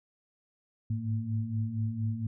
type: tone cluster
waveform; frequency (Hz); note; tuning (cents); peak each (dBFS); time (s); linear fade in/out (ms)
sine; 105.1 / 109.4 / 227.6; G#2 / A2 / A#3; +21 / -9 / -41; -35 / -31 / -36; 0.9-2.27; 5
effects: none